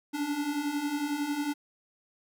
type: beating tone pair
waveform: square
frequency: 283 / 294 Hz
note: C#4 / D4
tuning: +36 / +2 cents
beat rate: 11 Hz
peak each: -36 / -31 dBFS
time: 0.13-1.54 s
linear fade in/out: 20 ms
effects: none